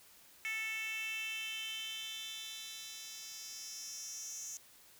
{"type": "tone with high-pass filter sweep", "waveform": "10% pulse", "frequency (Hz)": 440.8, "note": "A4", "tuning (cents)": 3, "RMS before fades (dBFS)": -43, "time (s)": [0.45, 4.57], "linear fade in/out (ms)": 0, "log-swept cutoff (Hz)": [2200, 6400], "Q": 5.2, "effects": ["white hiss -61 dBFS RMS until 4.99 s"]}